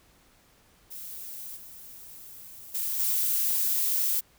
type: noise with level steps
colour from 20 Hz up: violet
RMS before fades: -40 / -46 / -30 / -26 dBFS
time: 0.9-4.21 s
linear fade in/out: 20 ms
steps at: 1.56 / 2.74 / 2.99 s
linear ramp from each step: 10 ms
effects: pink hiss -61 dBFS RMS until 4.38 s